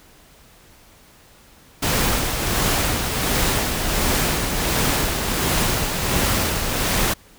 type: noise with tremolo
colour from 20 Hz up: pink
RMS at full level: -19 dBFS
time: 1.82-7.14 s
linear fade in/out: 10 ms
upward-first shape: sine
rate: 1.4 Hz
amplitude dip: 40%
effects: pink hiss -50 dBFS RMS until 7.38 s